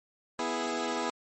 15% pulse chord, E major, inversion second, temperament equal, 246.9 / 329.6 / 415.3 Hz, B3 / E4 / G#4, 0 / 0 / 0 cents, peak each -28 dBFS, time 0.39-1.1 s, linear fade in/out 2 ms, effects MP3 32 kbps

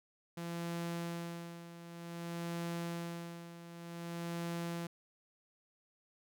sawtooth tone with tremolo, 170 Hz, F3, 46 cents flat, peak -33 dBFS, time 0.37-4.87 s, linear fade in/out 5 ms, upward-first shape sine, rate 0.54 Hz, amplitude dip 75%, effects none

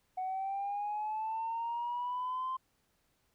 sine linear sweep, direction up, 740 to 1046.5 Hz, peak -32 dBFS, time 0.17-2.57 s, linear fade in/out 10 ms, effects tanh soft clip ceiling -30 dBFS + pink hiss -75 dBFS RMS until 3.34 s

